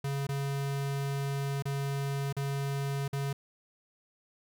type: tone with dropouts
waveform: square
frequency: 139.2 Hz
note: C#3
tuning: 8 cents sharp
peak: -31 dBFS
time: 0.04-3.33 s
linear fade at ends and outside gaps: 5 ms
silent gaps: 0.269-0.289 / 1.624-1.654 / 2.327-2.366 / 3.08-3.129 s
effects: none